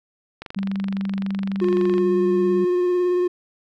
click train, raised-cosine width 0.3 ms, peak -18 dBFS, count 38, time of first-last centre 0.42-1.981 s, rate 23.7 Hz
sine tone with pitch glide, 196 to 193.3 Hz, G3 to G3, 0 to -24 cents, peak -22 dBFS, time 0.56-2.65 s, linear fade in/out 10 ms, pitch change -24 cents, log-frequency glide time 1.66-1.79 s
triangle tone with vibrato, 358 Hz, F4, 43 cents sharp, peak -15 dBFS, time 1.61-3.28 s, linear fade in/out 10 ms, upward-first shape triangle, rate 18 Hz, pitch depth 21 cents each way
effects none

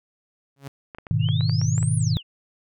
sawtooth tone with exponential growth, 138.59 Hz, C#3, in tune, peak -27 dBFS, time 0.56-0.68 s, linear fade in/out 5 ms, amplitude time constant 26 ms
clicks, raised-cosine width 0.5 ms, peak -23 dBFS, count 9, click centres 0.948 / 0.985 / 1.068 / 1.288 / 1.409 / 1.496 / 1.615 / 1.78 / 1.829 s
sine chord, G# minor, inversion none, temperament just, 103.83 / 124.59 / 155.74 Hz, G#2 / B2 / D#3, 0 / +16 / +2 cents, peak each -23 dBFS, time 1.11-2.17 s, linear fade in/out 0 ms
sine exponential two-way sweep, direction up then down, 2662 to 10050 to 2662 Hz, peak -32 dBFS, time 1.19-2.23 s, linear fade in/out 50 ms, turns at 1.96 s
effects none

